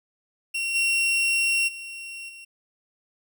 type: tone with level steps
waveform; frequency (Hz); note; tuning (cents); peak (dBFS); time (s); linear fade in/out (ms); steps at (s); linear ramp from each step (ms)
40% pulse; 2737; F7; -36; -24 / -19 / -34 / -40; 0.54-2.45; 10; 0.74 / 1.67 / 2.28; 20
effects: none